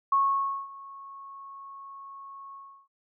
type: tone with ADSR envelope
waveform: sine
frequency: 1099 Hz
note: C#6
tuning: 15 cents flat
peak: -19 dBFS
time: 0.12-2.88 s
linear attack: 5 ms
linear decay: 550 ms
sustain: -22 dB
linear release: 340 ms
effects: none